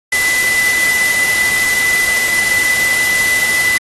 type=tone in noise; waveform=sine; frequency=2000 Hz; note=B6; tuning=21 cents sharp; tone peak=-12 dBFS; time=0.12-3.78 s; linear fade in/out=5 ms; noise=white; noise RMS=-19 dBFS; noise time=0.12-3.78 s; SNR=+4 dB; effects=AAC 32 kbps